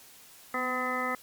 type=harmonic tone with a mistuned harmonic; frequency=253.9 Hz; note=B3; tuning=48 cents sharp; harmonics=1 / 2 / 3 / 4 / 5 / 7 / 8; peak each=-37 / -36 / -38 / -38 / -32 / -38 / -35 dBFS; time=0.54-1.15 s; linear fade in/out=2 ms; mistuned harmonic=1; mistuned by=-30 cents; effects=white hiss -53 dBFS RMS until 1.22 s + MP3 96 kbps